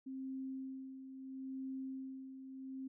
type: tone with tremolo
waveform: sine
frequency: 264.7 Hz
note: C4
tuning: 20 cents sharp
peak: -40 dBFS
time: 0.06-2.88 s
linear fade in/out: 10 ms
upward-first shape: sine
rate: 0.75 Hz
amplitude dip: 60%
effects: none